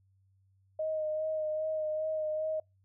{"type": "tone with vibrato", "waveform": "sine", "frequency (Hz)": 622.3, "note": "D#5", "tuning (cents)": 0, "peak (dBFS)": -30, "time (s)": [0.79, 2.6], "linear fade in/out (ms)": 5, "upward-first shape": "sine", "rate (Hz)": 2.5, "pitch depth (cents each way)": 21, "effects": ["noise-tail reverb RT60 0.2 s tail -26 dB re dry", "added 96 Hz sine -65 dBFS peak until 2.84 s"]}